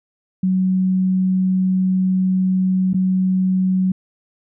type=tone with dropouts; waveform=sine; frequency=186.6 Hz; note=F#3; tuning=15 cents sharp; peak=-14 dBFS; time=0.43-3.92 s; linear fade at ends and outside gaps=5 ms; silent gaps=2.933-2.943 s; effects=none